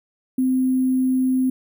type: tone with sample-and-hold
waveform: sine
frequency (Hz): 258.6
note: C4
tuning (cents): -20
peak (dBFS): -16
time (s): 0.38-1.5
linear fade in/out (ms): 5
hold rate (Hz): 11025
effects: none